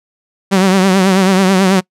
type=tone with vibrato; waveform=sawtooth; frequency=190 Hz; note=F#3; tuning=46 cents sharp; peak=-4 dBFS; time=0.51-1.81 s; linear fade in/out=20 ms; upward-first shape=triangle; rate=9.2 Hz; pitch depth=79 cents each way; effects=noise-tail reverb RT60 0.1 s tail -25 dB re dry + low-pass 10000 Hz 12 dB/octave